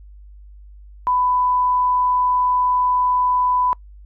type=tone; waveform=sine; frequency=997 Hz; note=B5; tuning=16 cents sharp; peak=-15 dBFS; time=1.07-3.73 s; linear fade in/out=0 ms; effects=noise-tail reverb RT60 0.1 s tail -25 dB re dry + added 50 Hz sine -39 dBFS peak until 4.05 s